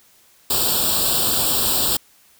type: noise with comb filter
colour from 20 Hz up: white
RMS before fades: -19 dBFS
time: 0.5-1.97 s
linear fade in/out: 5 ms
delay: 0.24 ms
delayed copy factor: +1
effects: white hiss -54 dBFS RMS until 2.39 s